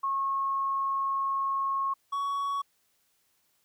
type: tone pair in turn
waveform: sine / triangle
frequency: 1090 / 1120 Hz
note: C#6 / C#6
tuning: -29 / +18 cents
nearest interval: unison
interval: 47 cents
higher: second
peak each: -26 dBFS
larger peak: neither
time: 0.03-1.94 / 2.12-2.62 s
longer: first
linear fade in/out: 10 ms
effects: white hiss -71 dBFS RMS until 3.64 s